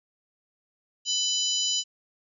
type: harmonic tone with a mistuned harmonic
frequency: 998 Hz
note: B5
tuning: 18 cents sharp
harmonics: 3 / 4 / 5 / 6 / 7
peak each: -27 / -32 / -32 / -35 / -30 dBFS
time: 1.05-1.84 s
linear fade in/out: 50 ms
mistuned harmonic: 6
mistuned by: -30 cents
effects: none

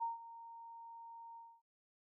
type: tone with ADSR envelope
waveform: sine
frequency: 924 Hz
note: A#5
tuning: 16 cents flat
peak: -34 dBFS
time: 0-1.62 s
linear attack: 26 ms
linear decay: 150 ms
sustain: -16 dB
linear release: 260 ms
effects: none

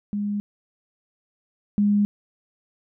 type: tone pair in turn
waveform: sine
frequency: 205.3 / 205.3 Hz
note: G#3 / G#3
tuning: -20 / -20 cents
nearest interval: unison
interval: 0 cents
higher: neither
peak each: -23 / -16 dBFS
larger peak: second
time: 0.13-0.4 / 1.78-2.05 s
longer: neither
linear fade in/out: 0 ms
effects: none

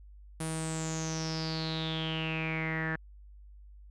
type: tone with low-pass filter sweep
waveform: sawtooth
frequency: 160 Hz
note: D#3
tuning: 49 cents sharp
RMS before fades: -34 dBFS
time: 0.4-2.96 s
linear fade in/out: 5 ms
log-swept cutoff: 9900 to 1700 Hz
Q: 9.8
effects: added 50 Hz sine -49 dBFS peak until 3.9 s

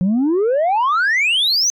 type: exponential sweep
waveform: sine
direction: up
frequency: 174.2 to 6272 Hz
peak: -11 dBFS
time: 0.01-1.7 s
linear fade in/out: 0 ms
effects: tanh soft clip ceiling -12 dBFS

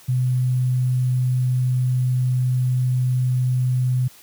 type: tone with sample-and-hold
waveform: sine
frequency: 126.6 Hz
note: B2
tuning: 43 cents sharp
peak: -16 dBFS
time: 0.08-4.08 s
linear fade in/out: 10 ms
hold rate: 11025 Hz
effects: white hiss -48 dBFS RMS until 4.22 s + high-pass 80 Hz 12 dB/octave

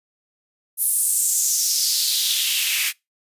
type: noise with high-pass filter sweep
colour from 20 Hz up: white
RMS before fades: -20 dBFS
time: 0.77-2.93 s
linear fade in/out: 50 ms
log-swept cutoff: 11000 to 2200 Hz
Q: 3.2
effects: noise-tail reverb RT60 0.2 s tail -24 dB re dry + resampled to 32000 Hz

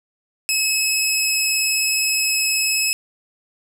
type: tone with vibrato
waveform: 15% pulse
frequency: 2578 Hz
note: E7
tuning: 39 cents flat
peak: -10 dBFS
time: 0.49-2.93 s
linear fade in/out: 0 ms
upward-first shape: sine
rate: 19 Hz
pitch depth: 12 cents each way
effects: none

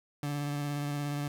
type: tone with vibrato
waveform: 30% pulse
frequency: 144.9 Hz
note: D3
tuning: 23 cents flat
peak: -29 dBFS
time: 0.23-1.28 s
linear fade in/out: 2 ms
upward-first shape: triangle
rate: 17 Hz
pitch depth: 23 cents each way
effects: 11-bit

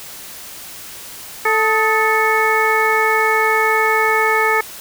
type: harmonic tone with a mistuned harmonic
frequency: 440 Hz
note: A4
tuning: in tune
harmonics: 1 / 2 / 3 / 4 / 5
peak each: -19 / -19 / -19 / -19 / -19 dBFS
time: 1.45-4.61 s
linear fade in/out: 5 ms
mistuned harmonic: 3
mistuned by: -68 cents
effects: white hiss -34 dBFS RMS until 4.8 s

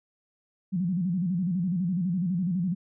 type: tone with vibrato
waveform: sine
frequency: 179.1 Hz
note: F3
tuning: 44 cents sharp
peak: -24 dBFS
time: 0.72-2.75 s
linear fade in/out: 20 ms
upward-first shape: square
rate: 12 Hz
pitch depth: 110 cents each way
effects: none

